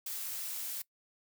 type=noise; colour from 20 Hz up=blue; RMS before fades=-39 dBFS; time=0.06-0.82 s; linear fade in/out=5 ms; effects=noise-tail reverb RT60 0.1 s tail -21 dB re dry